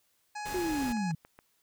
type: harmonic tone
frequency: 838 Hz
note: G#5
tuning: 15 cents sharp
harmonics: 1 / 2 / 3 / 5 / 6 / 7 / 8 / 9 / 10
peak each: -37 / -43 / -47 / -51 / -53 / -54 / -55 / -56 / -57 dBFS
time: 0.35-1.12 s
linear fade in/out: 10 ms
type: noise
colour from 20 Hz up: pink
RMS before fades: -41 dBFS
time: 0.45-0.93 s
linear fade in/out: 10 ms
type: linear sweep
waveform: sine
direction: down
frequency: 373.6 to 151 Hz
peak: -29 dBFS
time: 0.54-1.15 s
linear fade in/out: 5 ms
type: click train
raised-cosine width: 0.5 ms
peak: -35 dBFS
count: 5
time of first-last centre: 0.83-1.389 s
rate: 7.15 Hz
effects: white hiss -72 dBFS RMS until 1.62 s